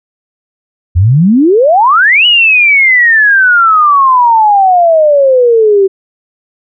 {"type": "exponential two-way sweep", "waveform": "sine", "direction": "up then down", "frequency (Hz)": [81.2, 2960, 379.7], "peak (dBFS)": -3, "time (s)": [0.95, 5.88], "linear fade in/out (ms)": 20, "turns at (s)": 2.26, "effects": []}